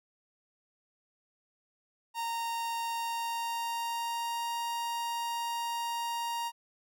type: tone with pitch glide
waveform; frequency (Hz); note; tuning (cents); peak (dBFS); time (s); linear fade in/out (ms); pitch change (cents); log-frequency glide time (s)
45% pulse; 926 to 936.2; A#5 to A#5; -12 to +7; -32; 2.14-6.52; 50; +19; 2.95-4.56
effects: none